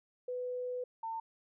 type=tone pair in turn; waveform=sine; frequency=497.9 / 901.9 Hz; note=B4 / A5; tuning=+14 / +43 cents; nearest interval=minor seventh; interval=1029 cents; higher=second; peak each=-35 / -36 dBFS; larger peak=first; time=0.28-0.84 / 1.03-1.2 s; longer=first; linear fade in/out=5 ms; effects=none